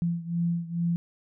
sine beating tone pair, 169.7 / 172 Hz, F3 / F3, -49 / -26 cents, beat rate 2.3 Hz, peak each -27 / -30 dBFS, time 0.02-0.96 s, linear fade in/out 0 ms, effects none

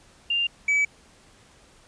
sine / triangle tone pair in turn, 2794 / 2289 Hz, F7 / D7, 0 / -45 cents, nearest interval minor third, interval 345 cents, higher first, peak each -21 / -17 dBFS, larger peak second, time 0.3-0.47 / 0.68-0.85 s, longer neither, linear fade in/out 5 ms, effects pink hiss -55 dBFS RMS until 1.87 s + resampled to 22050 Hz

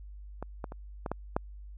clicks, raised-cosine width 1 ms, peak -23 / -22 / -28 / -20 / -17 / -13 dBFS, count 6, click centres 0.426 / 0.642 / 0.721 / 1.062 / 1.116 / 1.365 s, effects added 50 Hz sine -43 dBFS peak until 1.77 s

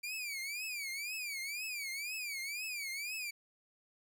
sawtooth tone with vibrato, 2341 Hz, D7, 6 cents flat, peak -35 dBFS, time 0.03-3.31 s, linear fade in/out 10 ms, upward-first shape triangle, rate 2 Hz, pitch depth 200 cents each way, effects 12-bit

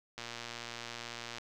click train, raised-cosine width 0.2 ms, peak -24 dBFS, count 143, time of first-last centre 0.18-1.383 s, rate 118 Hz, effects none

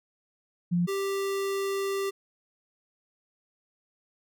sine / square tone pair in turn, 174.61 / 392.8 Hz, F3 / G4, 0 / +4 cents, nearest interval octave + major second, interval 1404 cents, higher second, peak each -22 / -28 dBFS, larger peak first, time 0.71-0.87 / 0.87-2.11 s, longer second, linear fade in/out 20 ms, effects none

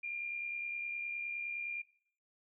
sine tone with amplitude modulation, 2400 Hz, D7, 37 cents sharp, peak -35 dBFS, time 0.03-1.82 s, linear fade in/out 10 ms, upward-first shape sine, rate 69.7 Hz, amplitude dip 50%, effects noise-tail reverb RT60 0.6 s tail -18 dB re dry

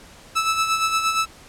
sawtooth tone with tremolo, 1311 Hz, E6, 10 cents flat, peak -13 dBFS, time 0.35-1.26 s, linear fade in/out 20 ms, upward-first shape sine, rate 8.6 Hz, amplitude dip 55%, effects pink hiss -46 dBFS RMS until 1.48 s + low-pass 10000 Hz 12 dB/octave

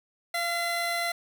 30% pulse tone pair together, 689.1 / 2039 Hz, F5 / C7, -23 / -45 cents, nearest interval octave + perfect fifth, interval 1878 cents, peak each -27 dBFS, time 0.34-1.12 s, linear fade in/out 5 ms, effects none

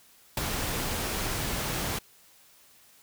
pink noise with ADSR envelope, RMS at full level -26 dBFS, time 0.37-1.99 s, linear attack 4 ms, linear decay 11 ms, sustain -5 dB, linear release 8 ms, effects white hiss -58 dBFS RMS until 3.02 s

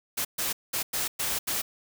white noise bursts at uneven times, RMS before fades -29 dBFS, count 6, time 0.17-0.25 / 0.38-0.53 / 0.73-0.83 / 0.93-1.08 / 1.19-1.39 / 1.47-1.62 s, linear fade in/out 10 ms, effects none

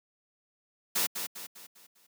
white noise with echo, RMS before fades -28 dBFS, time 0.95-1.07 s, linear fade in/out 10 ms, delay 200 ms, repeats 5, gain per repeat -7 dB, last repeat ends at 2.07 s, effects high-pass 200 Hz 12 dB/octave

